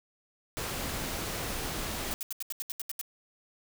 pink noise, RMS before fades -35 dBFS, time 0.57-2.14 s, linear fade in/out 0 ms
blue noise bursts, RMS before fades -35 dBFS, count 10, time 2.11-3.013 s, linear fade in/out 0 ms, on 21 ms, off 77 ms
effects none

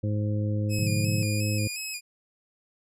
harmonic tone, 104.8 Hz, G#2, 16 cents sharp, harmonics 1 / 2 / 3 / 4 / 5, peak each -25 / -33 / -35 / -45 / -37 dBFS, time 0.03-1.68 s, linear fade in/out 10 ms
15% pulse tone with vibrato, 2500 Hz, D#7, 8 cents sharp, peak -25 dBFS, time 0.69-2.01 s, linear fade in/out 50 ms, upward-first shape square, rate 2.8 Hz, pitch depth 45 cents each way
sine chord, B diminished, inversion none, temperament equal, 123.47 / 146.83 / 174.61 Hz, B2 / D3 / F3, 0 / 0 / 0 cents, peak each -32 dBFS, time 0.79-1.23 s, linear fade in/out 0 ms
effects none

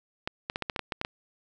clicks, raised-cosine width 0.3 ms, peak -14 dBFS, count 10, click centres 0.275 / 0.499 / 0.559 / 0.623 / 0.698 / 0.762 / 0.793 / 0.922 / 1.014 / 1.049 s, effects none

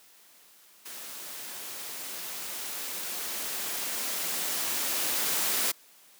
white noise with level ramp, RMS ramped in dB -42 to -27 dBFS, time 0.85-5.72 s, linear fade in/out 10 ms, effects white hiss -57 dBFS RMS until 6.19 s + high-pass 200 Hz 12 dB/octave

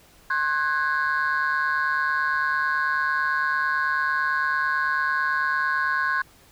sine tone cluster, 1067 / 1496 / 1645 Hz, C6 / F#6 / G#6, +34 / +19 / -17 cents, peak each -24 dBFS, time 0.3-6.22 s, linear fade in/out 5 ms, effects tanh soft clip ceiling -16 dBFS + pink hiss -54 dBFS RMS until 6.51 s

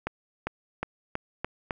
accelerating click train, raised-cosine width 0.5 ms, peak -14 dBFS, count 6, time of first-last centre 0.07-1.708 s, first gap 400 ms, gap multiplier 0.9, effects none

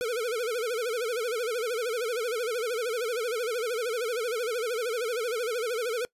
square tone with vibrato, 466.2 Hz, A#4, in tune, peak -28 dBFS, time 0.01-6.05 s, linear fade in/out 0 ms, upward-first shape sine, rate 13 Hz, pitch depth 140 cents each way, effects noise-tail reverb RT60 0.1 s tail -22 dB re dry + resampled to 32000 Hz

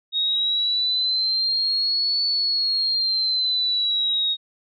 sine exponential two-way sweep, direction up then down, 3745 to 4461 to 3745 Hz, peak -19 dBFS, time 0.12-4.37 s, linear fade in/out 50 ms, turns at 2.24 s, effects none

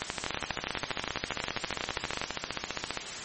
two click trains, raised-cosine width 0.3 ms, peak -13 / -13 dBFS, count 28 / 42, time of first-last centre 0.02-2.215 / 0.24-2.973 s, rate 12.3 / 15 Hz, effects white hiss -38 dBFS RMS until 3.24 s + MP3 32 kbps

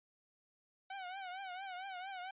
sawtooth tone with vibrato, 752 Hz, F#5, 28 cents sharp, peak -39 dBFS, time 0.9-2.31 s, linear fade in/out 5 ms, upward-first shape triangle, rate 4.4 Hz, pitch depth 110 cents each way, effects resampled to 8000 Hz

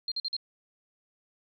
sine tone bursts, 4200 Hz, C8, 6 cents sharp, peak -29 dBFS, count 4, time 0.08-0.366 s, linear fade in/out 2 ms, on 37 ms, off 46 ms, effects none

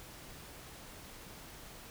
silence, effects pink hiss -51 dBFS RMS until 1.9 s

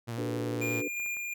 sawtooth tone with vibrato, 116.54 Hz, A#2, in tune, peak -30 dBFS, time 0.07-0.82 s, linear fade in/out 20 ms, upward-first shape square, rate 11 Hz, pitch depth 27 cents each way
sine chord, B minor seventh, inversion first, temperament equal with one note detuned, 293.7 / 379.1 / 440 / 493.9 Hz, D4 / F#4 / A4 / B4, 0 / +42 / 0 / 0 cents, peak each -35 / -40 / -41 / -38 dBFS, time 0.18-0.88 s, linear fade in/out 2 ms
square tone with tremolo, 2409 Hz, D7, 43 cents sharp, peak -32 dBFS, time 0.61-1.34 s, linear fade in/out 10 ms, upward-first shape square, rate 2.8 Hz, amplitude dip 25%
clicks, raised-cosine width 0.5 ms, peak -36 dBFS, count 6, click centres 0.626 / 0.716 / 0.818 / 1 / 1.062 / 1.168 s
effects none

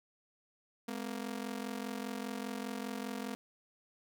sawtooth ring-modulated tone, 233.1 Hz, A#3, in tune, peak -31 dBFS, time 0.88-3.35 s, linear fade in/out 0 ms, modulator 22.5 Hz, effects none

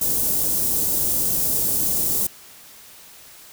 white band-stop noise, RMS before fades -21 dBFS, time 0.01-2.27 s, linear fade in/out 5 ms, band 440 to 8700 Hz, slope 12 dB/octave, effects white hiss -45 dBFS RMS until 3.52 s

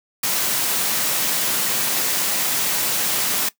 white high-pass noise, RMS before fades -21 dBFS, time 0.23-3.49 s, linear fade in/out 5 ms, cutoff 120 Hz, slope 48 dB/octave, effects noise-tail reverb RT60 0.1 s tail -18 dB re dry

